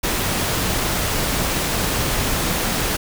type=noise; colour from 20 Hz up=pink; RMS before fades=-21 dBFS; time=0.03-2.97 s; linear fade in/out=10 ms; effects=none